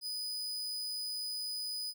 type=tone; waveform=40% pulse; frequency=4978 Hz; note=D#8; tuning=in tune; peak=-35 dBFS; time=0.01-1.94 s; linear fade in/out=50 ms; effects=none